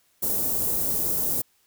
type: band-stop noise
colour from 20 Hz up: white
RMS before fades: -25 dBFS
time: 0.22-1.42 s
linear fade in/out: 10 ms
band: 480 to 12000 Hz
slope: 12 dB/octave
effects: white hiss -65 dBFS RMS until 1.66 s